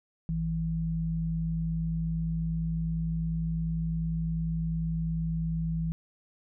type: tone pair together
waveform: sine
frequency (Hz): 54.36 / 162.9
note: A1 / E3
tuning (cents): -20 / -20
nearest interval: octave + perfect fifth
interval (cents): 1900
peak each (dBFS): -34 / -28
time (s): 0.29-5.92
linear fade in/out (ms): 0
effects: none